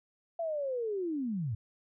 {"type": "linear sweep", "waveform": "sine", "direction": "down", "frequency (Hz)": [682, 98], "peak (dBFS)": -31, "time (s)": [0.39, 1.55], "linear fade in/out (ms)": 5, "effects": []}